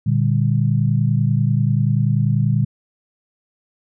sine chord, G minor, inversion first, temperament equal with one note detuned, 116.54 / 146.83 / 197.13 Hz, Bb2 / D3 / G3, 0 / 0 / +10 cents, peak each -17 / -18 / -22 dBFS, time 0.06-2.65 s, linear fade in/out 10 ms, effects none

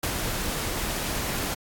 pink noise with ADSR envelope, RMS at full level -26 dBFS, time 0.03-1.55 s, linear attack 5 ms, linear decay 80 ms, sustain -3 dB, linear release 17 ms, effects AAC 64 kbps

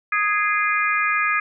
harmonic tone with a mistuned harmonic, 415.3 Hz, G#4, in tune, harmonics 3 / 4 / 5 / 6, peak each -22 / -23 / -24 / -25 dBFS, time 0.12-1.4 s, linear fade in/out 5 ms, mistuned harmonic 6, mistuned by -44 cents, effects none

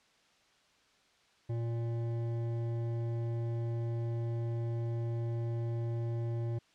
triangle tone with hard clipping, 116.54 Hz, A#2, in tune, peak -34 dBFS, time 1.49-6.59 s, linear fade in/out 10 ms, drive 15 dB, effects white hiss -67 dBFS RMS until 6.74 s + low-pass 5000 Hz 12 dB/octave

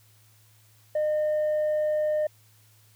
sine tone with tanh clipping, 609 Hz, D#5, 37 cents flat, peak -23 dBFS, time 0.95-2.27 s, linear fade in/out 5 ms, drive 1 dB, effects added 108 Hz sine -58 dBFS peak until 2.95 s + white hiss -61 dBFS RMS until 2.95 s

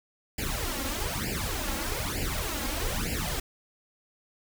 pink noise with flanger, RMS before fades -31 dBFS, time 0.38-3.4 s, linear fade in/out 5 ms, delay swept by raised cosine 0.4 to 3.7 ms, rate 1.1 Hz, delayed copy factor +0.95, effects none

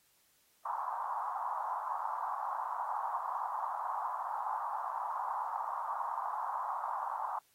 white band-pass noise, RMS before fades -37 dBFS, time 0.65-7.39 s, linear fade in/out 5 ms, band 800 to 1100 Hz, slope 48 dB/octave, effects white hiss -70 dBFS RMS until 7.54 s + AAC 48 kbps

